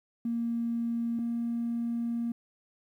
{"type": "tone pair in turn", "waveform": "triangle", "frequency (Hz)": [233.2, 234.4], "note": ["A#3", "A#3"], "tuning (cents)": [1, 10], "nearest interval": "unison", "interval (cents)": 9, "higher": "second", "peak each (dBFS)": [-24, -25], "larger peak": "first", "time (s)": [[0.25, 1.19], [1.19, 2.32]], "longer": "second", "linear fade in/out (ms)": 5, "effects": ["tanh soft clip ceiling -26 dBFS", "11-bit"]}